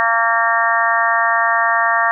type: harmonic tone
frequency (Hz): 229.5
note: A#3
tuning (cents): -27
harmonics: 3 / 4 / 5 / 6 / 7 / 8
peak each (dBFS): -20 / -21 / -18 / -23 / -21 / -18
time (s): 0-2.11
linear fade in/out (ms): 0
effects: none